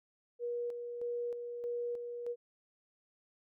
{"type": "tone with tremolo", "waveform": "sine", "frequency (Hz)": 479.3, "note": "A#4", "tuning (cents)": 48, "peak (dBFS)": -34, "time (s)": [0.39, 2.36], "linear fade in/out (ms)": 50, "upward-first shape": "square", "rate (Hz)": 1.6, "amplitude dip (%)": 45, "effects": []}